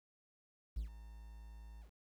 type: tone with ADSR envelope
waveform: triangle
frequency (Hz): 55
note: A1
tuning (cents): 0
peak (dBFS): -32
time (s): 0.76-1.91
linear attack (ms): 13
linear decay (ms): 110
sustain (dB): -16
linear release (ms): 97
effects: tanh soft clip ceiling -28 dBFS + 11-bit